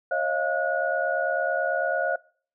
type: tone cluster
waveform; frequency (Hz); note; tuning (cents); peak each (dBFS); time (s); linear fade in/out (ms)
sine; 544 / 624 / 693 / 1456; C#5 / D#5 / F5 / F#6; -33 / +5 / -14 / -28; -28; 0.11-2.16; 5
effects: noise-tail reverb RT60 0.5 s tail -25 dB re dry